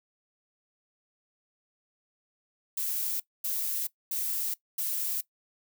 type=noise bursts; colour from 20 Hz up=violet; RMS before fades=-31 dBFS; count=4; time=2.77-5.21 s; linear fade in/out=5 ms; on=430 ms; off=240 ms; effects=noise-tail reverb RT60 0.1 s tail -19 dB re dry